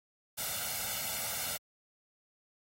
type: noise with comb filter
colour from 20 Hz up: white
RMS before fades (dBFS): -36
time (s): 0.37-1.58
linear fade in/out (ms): 20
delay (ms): 1.4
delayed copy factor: +0.8
effects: high-pass 60 Hz 12 dB/octave + AAC 48 kbps